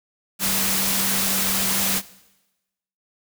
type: tone in noise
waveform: sine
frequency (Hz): 192.8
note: G3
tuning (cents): -28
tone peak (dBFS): -31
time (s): 0.39-2.02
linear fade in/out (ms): 50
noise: white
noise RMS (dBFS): -22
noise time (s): 0.39-2.02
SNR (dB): -12
effects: noise-tail reverb RT60 1.0 s tail -19 dB re dry